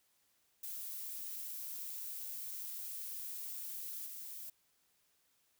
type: noise with level steps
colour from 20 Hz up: violet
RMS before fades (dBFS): -44 / -47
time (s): 0.63-4.5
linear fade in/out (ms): 5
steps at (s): 4.06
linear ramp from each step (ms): 5
effects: white hiss -75 dBFS RMS until 5.59 s

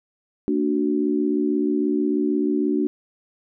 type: chord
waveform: sine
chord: Bb augmented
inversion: none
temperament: equal with one note detuned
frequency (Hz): 227.4 / 293.7 / 370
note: Bb3 / D4 / F#4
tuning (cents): -43 / 0 / 0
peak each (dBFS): -25 / -21 / -24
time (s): 0.48-2.87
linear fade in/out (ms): 0
effects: none

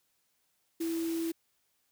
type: tone in noise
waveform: sine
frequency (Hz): 330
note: E4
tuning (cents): +2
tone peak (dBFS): -30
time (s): 0.8-1.32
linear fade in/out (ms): 10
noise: white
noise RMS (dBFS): -45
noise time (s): 0.8-1.32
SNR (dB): +12
effects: white hiss -75 dBFS RMS until 1.91 s

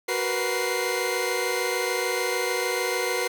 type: tone cluster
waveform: sawtooth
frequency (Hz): 371.7 / 472.8 / 499.5 / 2091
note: F#4 / A#4 / B4 / C7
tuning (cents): +8 / +24 / +20 / -2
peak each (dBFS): -26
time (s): 0.08-3.28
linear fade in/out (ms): 10
effects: none

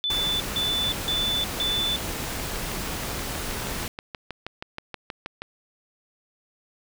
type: tone bursts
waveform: sine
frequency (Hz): 3501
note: A7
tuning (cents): -9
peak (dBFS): -23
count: 4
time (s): 0.04-1.96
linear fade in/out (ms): 0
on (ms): 360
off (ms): 160
type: noise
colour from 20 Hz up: pink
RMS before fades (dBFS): -31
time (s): 0.1-3.88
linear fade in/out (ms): 2
type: click train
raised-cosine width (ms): 0.3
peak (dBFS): -17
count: 21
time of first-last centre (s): 2.24-5.42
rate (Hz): 6.29
effects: none

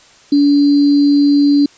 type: tone with sample-and-hold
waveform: sine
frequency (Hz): 286.6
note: D4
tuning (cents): -42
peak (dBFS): -7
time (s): 0.32-1.66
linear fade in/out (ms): 5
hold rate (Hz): 4410
effects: white hiss -45 dBFS RMS until 1.77 s + resampled to 16000 Hz

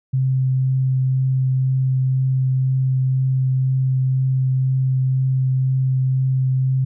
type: tone with vibrato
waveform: sine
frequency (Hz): 131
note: C3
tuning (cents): +2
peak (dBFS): -15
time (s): 0.13-6.85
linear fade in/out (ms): 10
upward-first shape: triangle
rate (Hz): 2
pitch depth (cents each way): 9
effects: none

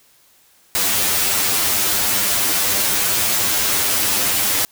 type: noise with comb filter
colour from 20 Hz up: white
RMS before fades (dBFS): -18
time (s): 0.75-4.65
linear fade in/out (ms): 0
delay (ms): 10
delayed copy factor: +0.9
effects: white hiss -54 dBFS RMS until 4.71 s

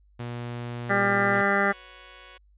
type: tone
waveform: sawtooth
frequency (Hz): 120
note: B2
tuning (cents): -49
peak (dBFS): -28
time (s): 0.19-1.42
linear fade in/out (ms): 10
type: harmonic tone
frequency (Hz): 199.3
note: G3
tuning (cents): +29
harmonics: 1 / 2 / 3 / 4 / 6 / 7 / 8 / 9 / 10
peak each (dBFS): -29 / -29 / -29 / -29 / -29 / -29 / -29 / -29 / -29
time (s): 0.89-1.73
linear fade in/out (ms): 20
type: chord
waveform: 5% pulse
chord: F# suspended fourth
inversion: none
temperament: just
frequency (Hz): 370 / 493.3 / 555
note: F#4 / B4 / C#5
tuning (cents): 0 / -2 / +2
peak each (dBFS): -41 / -39 / -38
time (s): 1.33-2.38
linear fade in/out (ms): 10
effects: added 50 Hz sine -56 dBFS peak until 2.57 s + resampled to 8000 Hz

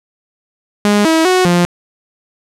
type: tone with pitch steps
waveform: sawtooth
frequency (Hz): 206.4 / 322.5 / 368.6 / 175.2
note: G#3 / E4 / F#4 / F3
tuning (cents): -10 / -38 / -7 / +6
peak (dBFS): -5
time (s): 0.85-1.65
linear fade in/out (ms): 0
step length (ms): 200
effects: low-pass 10000 Hz 12 dB/octave

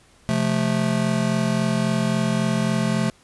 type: chord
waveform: square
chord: F major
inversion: second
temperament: just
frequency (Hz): 130.96 / 174.61 / 218.3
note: C3 / F3 / A3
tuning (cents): +2 / 0 / -13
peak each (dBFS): -26 / -25 / -23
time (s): 0.29-3.1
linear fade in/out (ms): 0
effects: pink hiss -55 dBFS RMS until 3.23 s + resampled to 24000 Hz

